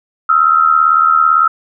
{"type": "tone pair together", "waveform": "sine", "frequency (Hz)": [1279.1, 1357], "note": ["D#6", "E6"], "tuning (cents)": [47, 50], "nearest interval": "minor second", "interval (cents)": 103, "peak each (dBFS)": -10, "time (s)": [0.29, 1.48], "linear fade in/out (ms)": 5, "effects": []}